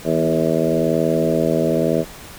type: harmonic tone with a mistuned harmonic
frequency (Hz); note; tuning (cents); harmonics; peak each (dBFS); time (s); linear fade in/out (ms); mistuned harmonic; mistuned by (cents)
80.9; E2; -32; 2 / 3 / 4 / 5 / 6 / 7 / 8; -23 / -23 / -23 / -23 / -23 / -23 / -23; 0.04-2.05; 50; 3; -15
effects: pink hiss -38 dBFS RMS until 2.38 s